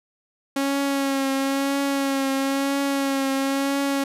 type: tone with vibrato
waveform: sawtooth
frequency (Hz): 274.4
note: C#4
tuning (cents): -17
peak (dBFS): -17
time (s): 0.56-4.04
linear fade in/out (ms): 5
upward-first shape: triangle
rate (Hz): 1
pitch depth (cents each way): 31
effects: resampled to 32000 Hz